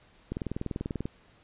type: click train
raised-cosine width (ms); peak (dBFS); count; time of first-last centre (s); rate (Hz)
3; -19; 16; 0.32-1.055; 20.4
effects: pink hiss -60 dBFS RMS until 1.43 s + resampled to 8000 Hz